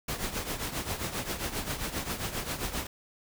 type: noise with tremolo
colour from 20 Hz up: pink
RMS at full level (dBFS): -31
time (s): 0.08-2.87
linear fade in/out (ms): 5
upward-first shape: triangle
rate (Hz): 7.5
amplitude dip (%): 75
effects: none